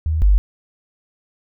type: tone pair in turn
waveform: sine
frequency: 78.6 / 49.51 Hz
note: D#2 / G1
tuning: +18 / +18 cents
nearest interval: minor sixth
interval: 800 cents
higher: first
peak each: -16 / -9 dBFS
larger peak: second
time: 0.06-0.22 / 0.22-0.38 s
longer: neither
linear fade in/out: 0 ms
effects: none